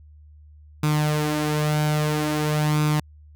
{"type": "tone with flanger", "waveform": "sawtooth", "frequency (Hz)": 151.3, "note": "D#3", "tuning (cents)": -48, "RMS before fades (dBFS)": -22, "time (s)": [0.83, 3], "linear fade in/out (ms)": 5, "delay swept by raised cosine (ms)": [0.81, 5.31], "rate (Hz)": 0.5, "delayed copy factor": 0.55, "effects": ["added 75 Hz sine -45 dBFS peak until 3.35 s"]}